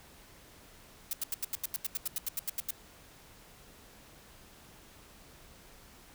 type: noise bursts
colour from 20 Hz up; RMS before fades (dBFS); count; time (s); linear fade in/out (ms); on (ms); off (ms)
blue; -33; 16; 1.11-2.707; 2; 22; 83
effects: pink hiss -56 dBFS RMS until 6.14 s